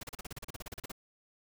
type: noise bursts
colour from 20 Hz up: pink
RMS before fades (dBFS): -42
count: 16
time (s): 0.01-0.918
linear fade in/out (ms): 5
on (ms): 23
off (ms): 36
effects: none